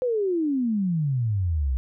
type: exponential sweep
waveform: sine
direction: down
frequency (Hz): 517 to 61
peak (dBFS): -21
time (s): 0.02-1.77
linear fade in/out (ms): 0
effects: none